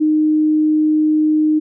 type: tone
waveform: sine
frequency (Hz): 307.8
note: D#4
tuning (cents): -19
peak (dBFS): -11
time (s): 0-1.6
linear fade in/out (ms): 20
effects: none